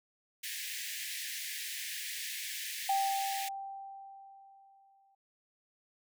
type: high-pass noise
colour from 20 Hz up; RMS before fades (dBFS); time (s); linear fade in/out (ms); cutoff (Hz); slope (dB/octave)
pink; -40; 0.43-3.49; 10; 1700; 96
type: tone with exponential decay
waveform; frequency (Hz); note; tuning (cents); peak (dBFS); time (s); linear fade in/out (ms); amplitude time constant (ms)
sine; 784; G5; 0; -26; 2.89-5.15; 5; 490
effects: none